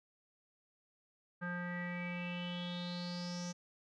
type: tone with low-pass filter sweep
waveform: square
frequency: 176.2 Hz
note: F3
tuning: 16 cents sharp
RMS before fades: -41 dBFS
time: 1.41-3.53 s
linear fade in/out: 20 ms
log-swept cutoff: 1500 to 6100 Hz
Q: 8.2
effects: none